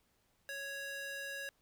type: tone with high-pass filter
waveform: square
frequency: 554.4 Hz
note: C#5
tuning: in tune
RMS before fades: -43 dBFS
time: 0.49-1.49 s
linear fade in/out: 0 ms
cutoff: 1200 Hz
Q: 2.4
effects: pink hiss -75 dBFS RMS until 1.61 s